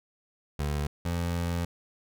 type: tone pair in turn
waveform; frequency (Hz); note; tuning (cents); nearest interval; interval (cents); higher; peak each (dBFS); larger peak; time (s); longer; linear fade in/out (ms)
25% pulse; 73.42 / 85.93; D2 / F2; 0 / -28; minor third; 272; second; -24; neither; 0.59-0.87 / 1.05-1.65; second; 5
effects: none